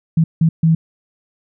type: tone bursts at uneven times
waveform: sine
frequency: 162.4 Hz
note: E3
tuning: 26 cents flat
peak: -9 dBFS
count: 3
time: 0.17-0.24 / 0.41-0.49 / 0.63-0.75 s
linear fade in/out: 5 ms
effects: none